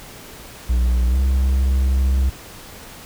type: tone with pitch glide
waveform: triangle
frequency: 60.7 to 65.81 Hz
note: B1 to C2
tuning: -29 to +11 cents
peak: -12 dBFS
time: 0.69-2.3 s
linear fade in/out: 10 ms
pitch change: +140 cents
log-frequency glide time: 1.08-1.18 s
effects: pink hiss -39 dBFS RMS until 3.05 s